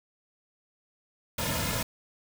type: noise with comb filter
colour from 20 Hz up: pink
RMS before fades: -30 dBFS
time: 1.38-1.83 s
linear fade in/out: 5 ms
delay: 2.6 ms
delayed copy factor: -0.75
effects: none